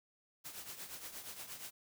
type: noise with tremolo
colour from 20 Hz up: white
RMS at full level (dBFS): -45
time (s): 0.44-1.71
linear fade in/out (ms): 20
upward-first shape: triangle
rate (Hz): 8.5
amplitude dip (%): 70
effects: none